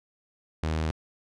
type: tone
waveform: sawtooth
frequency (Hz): 79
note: D#2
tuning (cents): +27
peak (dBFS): -22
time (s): 0.63-0.91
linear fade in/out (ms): 0
effects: low-pass 6000 Hz 12 dB/octave